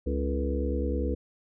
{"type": "harmonic tone with a mistuned harmonic", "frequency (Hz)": 69.6, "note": "C#2", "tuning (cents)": 8, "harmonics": [1, 3, 4, 5, 6, 7], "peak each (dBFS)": [-28, -36, -34, -37, -37, -34], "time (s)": [0.06, 1.15], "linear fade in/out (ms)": 10, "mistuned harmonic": 6, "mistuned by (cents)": 75, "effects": []}